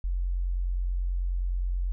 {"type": "tone", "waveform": "sine", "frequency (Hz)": 44.7, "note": "F1", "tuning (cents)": 41, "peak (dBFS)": -25, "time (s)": [0.04, 1.92], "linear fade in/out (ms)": 0, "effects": []}